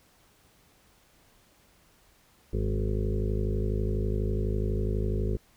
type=harmonic tone with a mistuned harmonic; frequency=52.1 Hz; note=G#1; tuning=6 cents sharp; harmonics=1 / 2 / 3 / 4 / 5 / 7 / 8 / 9 / 10; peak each=-28 / -31 / -40 / -36 / -45 / -36 / -36 / -43 / -47 dBFS; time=2.53-5.37 s; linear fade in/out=5 ms; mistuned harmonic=3; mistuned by=+27 cents; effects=pink hiss -62 dBFS RMS until 5.56 s